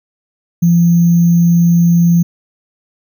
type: tone with sample-and-hold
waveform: sine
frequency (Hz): 170.9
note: F3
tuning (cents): -37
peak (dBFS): -6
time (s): 0.62-2.23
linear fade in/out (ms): 10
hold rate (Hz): 6300
effects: none